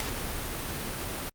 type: noise with ADSR envelope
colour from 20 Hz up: pink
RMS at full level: -24 dBFS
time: 0-1.3 s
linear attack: 3 ms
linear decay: 3 ms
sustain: -10 dB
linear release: 16 ms
effects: Opus 48 kbps